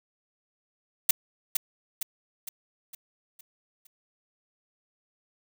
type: noise with echo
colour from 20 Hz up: blue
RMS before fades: -18 dBFS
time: 1.09-1.11 s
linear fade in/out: 5 ms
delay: 460 ms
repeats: 6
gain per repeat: -6 dB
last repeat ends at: 3.87 s
effects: none